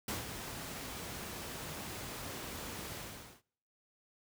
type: noise with ADSR envelope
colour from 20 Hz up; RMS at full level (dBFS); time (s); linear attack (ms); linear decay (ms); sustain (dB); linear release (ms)
pink; -36; 0.08-3.42; 4; 140; -7; 460
effects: noise-tail reverb RT60 0.7 s tail -26 dB re dry + high-pass 60 Hz 12 dB/octave